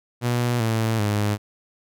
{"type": "tone with pitch steps", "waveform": "sawtooth", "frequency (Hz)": [121, 112.25, 104.13], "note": ["B2", "A2", "G#2"], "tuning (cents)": [-35, 35, 5], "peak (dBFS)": -16, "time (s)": [0.21, 1.38], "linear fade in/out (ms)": 50, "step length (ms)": 390, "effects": []}